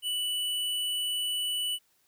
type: tone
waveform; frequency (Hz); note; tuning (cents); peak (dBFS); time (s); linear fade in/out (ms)
square; 2966; F#7; +4; -29; 0.02-1.79; 50
effects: white hiss -69 dBFS RMS until 2.07 s